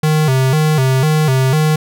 square tone with vibrato, 142.6 Hz, C#3, 49 cents sharp, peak -11 dBFS, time 0.03-1.76 s, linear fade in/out 5 ms, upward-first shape square, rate 2 Hz, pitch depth 140 cents each way, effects none

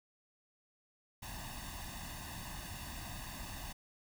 pink noise with comb filter, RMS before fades -45 dBFS, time 1.22-3.73 s, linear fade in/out 10 ms, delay 1.1 ms, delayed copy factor +0.85, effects none

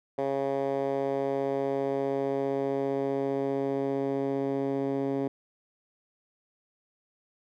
10% pulse tone with band-pass filter sweep, 137.3 Hz, C#3, 16 cents flat, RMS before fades -29 dBFS, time 0.18-5.28 s, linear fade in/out 5 ms, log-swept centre 520 to 320 Hz, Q 1.6, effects none

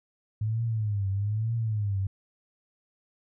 sine tone with vibrato, 105.9 Hz, G#2, 34 cents sharp, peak -25 dBFS, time 0.41-2.07 s, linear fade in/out 5 ms, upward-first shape triangle, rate 1.1 Hz, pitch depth 170 cents each way, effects none

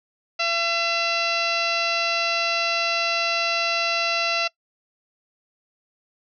harmonic tone, 675 Hz, E5, 41 cents sharp, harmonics 1 / 2 / 3 / 4 / 5 / 6 / 7 / 8 / 9, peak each -28 / -28 / -32 / -25 / -37 / -31 / -31 / -37 / -40 dBFS, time 0.39-4.48 s, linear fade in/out 10 ms, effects noise-tail reverb RT60 0.1 s tail -21 dB re dry

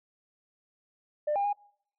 sine tone with pitch steps, 598 / 804 / 818 Hz, D5 / G5 / G#5, +31 / +44 / -26 cents, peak -24 dBFS, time 1.27-1.531 s, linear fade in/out 10 ms, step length 87 ms, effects noise-tail reverb RT60 0.6 s tail -24 dB re dry + tanh soft clip ceiling -22 dBFS

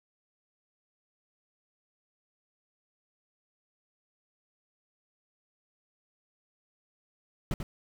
brown noise with echo, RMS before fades -29 dBFS, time 7.51-7.54 s, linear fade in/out 2 ms, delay 90 ms, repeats 1, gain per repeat -6 dB, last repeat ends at 7.63 s, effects none

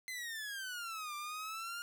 sawtooth exponential two-way sweep, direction down then up, 2064 to 1178 to 1419 Hz, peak -37 dBFS, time 0.08-1.82 s, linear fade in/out 0 ms, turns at 1.15 s, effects none

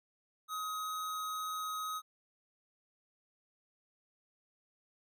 square tone with amplitude modulation, 1263 Hz, D#6, 26 cents sharp, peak -36 dBFS, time 0.48-2.02 s, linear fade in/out 50 ms, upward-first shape sine, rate 176 Hz, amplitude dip 25%, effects none

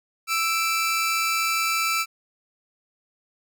sawtooth tone pair together, 1324.1 / 2341 Hz, E6 / D7, +7 / -6 cents, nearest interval minor seventh, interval 987 cents, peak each -20 / -22 dBFS, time 0.27-2.06 s, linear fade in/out 50 ms, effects none

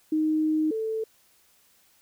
sine tone pair in turn, 311.1 / 441.7 Hz, D#4 / A4, 0 / +7 cents, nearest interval tritone, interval 607 cents, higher second, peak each -21 / -26 dBFS, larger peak first, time 0.12-0.71 / 0.71-1.04 s, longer first, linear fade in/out 5 ms, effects white hiss -62 dBFS RMS until 2.01 s

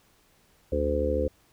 harmonic tone, 73.42 Hz, D2, in tune, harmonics 1 / 3 / 4 / 5 / 6 / 7, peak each -29 / -36 / -33 / -35 / -31 / -27 dBFS, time 0.72-1.28 s, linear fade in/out 5 ms, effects pink hiss -63 dBFS RMS until 1.52 s

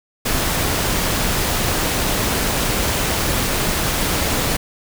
pink noise with amplitude modulation, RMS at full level -18 dBFS, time 0.25-4.57 s, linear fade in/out 10 ms, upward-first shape sine, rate 206 Hz, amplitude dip 30%, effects none

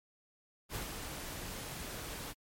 pink noise with ADSR envelope, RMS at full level -39 dBFS, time 0.69-2.34 s, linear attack 64 ms, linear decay 110 ms, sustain -4 dB, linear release 34 ms, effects MP3 64 kbps

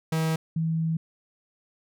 45% pulse / sine tone pair in turn, 160.3 / 162.16 Hz, E3 / E3, -48 / -28 cents, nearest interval unison, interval 20 cents, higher second, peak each -23 dBFS, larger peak neither, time 0.12-0.36 / 0.56-0.97 s, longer second, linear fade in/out 5 ms, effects none

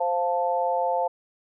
sine chord, F major, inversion second, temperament equal, 523.3 / 698.5 / 880 Hz, C5 / F5 / A5, 0 / 0 / 0 cents, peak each -26 dBFS, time 0-1.08 s, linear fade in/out 10 ms, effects none

